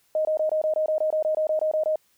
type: tone bursts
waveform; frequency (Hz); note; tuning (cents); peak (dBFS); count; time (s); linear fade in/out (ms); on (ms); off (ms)
sine; 622.3; D#5; 0; -20; 15; 0.15-1.958; 2; 100; 22
effects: white hiss -65 dBFS RMS until 2.17 s

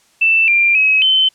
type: tone with pitch steps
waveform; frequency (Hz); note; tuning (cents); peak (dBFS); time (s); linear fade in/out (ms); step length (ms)
sine; 2659 / 2382 / 2555 / 3068; E7 / D7 / D#7 / G7; +14 / +24 / +45 / -38; -9; 0.21-1.29; 10; 270
effects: white hiss -54 dBFS RMS until 1.34 s + low-pass 9000 Hz 12 dB/octave

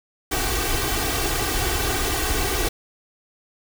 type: noise with comb filter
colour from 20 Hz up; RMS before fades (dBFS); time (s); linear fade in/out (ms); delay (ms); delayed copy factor
pink; -23; 0.31-2.69; 10; 2.6; +0.85
effects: none

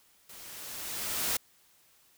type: noise with level ramp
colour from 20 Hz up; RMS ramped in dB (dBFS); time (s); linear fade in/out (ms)
white; -49 to -29; 0.29-1.37; 5
effects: white hiss -64 dBFS RMS until 2.17 s

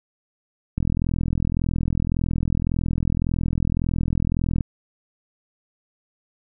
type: click train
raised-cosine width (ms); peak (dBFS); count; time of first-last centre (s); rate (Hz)
5; -10; 161; 0.78-4.608; 41.8
effects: none

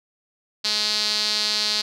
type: tone with band-pass filter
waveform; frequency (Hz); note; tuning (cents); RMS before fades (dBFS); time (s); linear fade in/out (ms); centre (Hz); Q
sawtooth; 211.7; G#3; +33; -23; 0.64-1.82; 10; 4400; 5.2
effects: none

